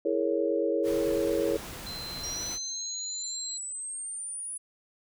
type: chord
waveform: sine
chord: A# half-diminished seventh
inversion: second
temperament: equal with one note detuned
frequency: 329.6 / 417.2 / 466.2 / 554.4 Hz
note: E4 / G#4 / A#4 / C#5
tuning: 0 / +8 / 0 / 0 cents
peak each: -30 dBFS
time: 0.05-1.57 s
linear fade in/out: 5 ms
type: noise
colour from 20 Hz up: pink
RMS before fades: -41 dBFS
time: 0.83-2.59 s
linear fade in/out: 50 ms
type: tone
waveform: sine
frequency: 4090 Hz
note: C8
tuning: 40 cents flat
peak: -37 dBFS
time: 1.86-3.58 s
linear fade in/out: 10 ms
type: exponential sweep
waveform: sine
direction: up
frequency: 5640 to 9920 Hz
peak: -34 dBFS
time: 2.23-4.58 s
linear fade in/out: 10 ms
effects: none